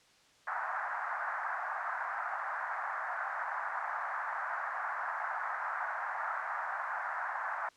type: band-pass noise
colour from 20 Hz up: white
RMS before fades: -37 dBFS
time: 0.47-7.69 s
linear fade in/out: 2 ms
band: 700 to 1700 Hz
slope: 48 dB/octave
effects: white hiss -64 dBFS RMS until 7.76 s + low-pass 6000 Hz 12 dB/octave